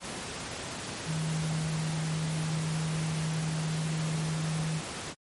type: tone in noise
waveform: sine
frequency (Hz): 158.2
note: D#3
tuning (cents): +29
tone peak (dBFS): -28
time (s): 1.05-4.82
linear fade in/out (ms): 50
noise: pink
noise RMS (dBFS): -37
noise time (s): 0-5.15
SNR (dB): +6
effects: high-pass 100 Hz 12 dB/octave + MP3 48 kbps